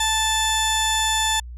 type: tone pair together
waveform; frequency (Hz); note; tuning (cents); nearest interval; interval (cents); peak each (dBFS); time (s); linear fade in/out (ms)
25% pulse; 878 / 3512; A5 / A7; -4 / -4; 2 octaves; 2400; -18; 0-1.4; 5
effects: added 60 Hz sine -33 dBFS peak until 1.57 s + resampled to 32000 Hz